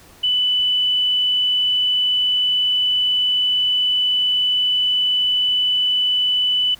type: tone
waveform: sine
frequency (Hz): 2987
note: F#7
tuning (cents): +16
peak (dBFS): -15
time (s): 0.23-6.75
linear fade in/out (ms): 10
effects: pink hiss -47 dBFS RMS until 6.79 s

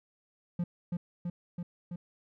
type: tone with echo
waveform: triangle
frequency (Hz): 174.4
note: F3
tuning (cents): -2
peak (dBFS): -26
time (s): 0.59-0.64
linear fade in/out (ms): 5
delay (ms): 330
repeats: 4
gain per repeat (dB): -2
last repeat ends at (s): 1.96
effects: none

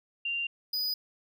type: tone pair in turn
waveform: sine / square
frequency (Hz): 2779 / 4961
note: F7 / D#8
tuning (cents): -9 / -6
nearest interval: minor seventh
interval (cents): 1003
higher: second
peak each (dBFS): -29 / -29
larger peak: neither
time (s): 0.25-0.47 / 0.73-0.94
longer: first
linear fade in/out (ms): 5
effects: none

